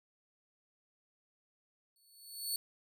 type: tone with exponential growth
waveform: 15% pulse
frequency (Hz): 4435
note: C#8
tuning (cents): 0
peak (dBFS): -25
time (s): 1.96-2.56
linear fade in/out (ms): 1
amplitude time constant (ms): 130
effects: none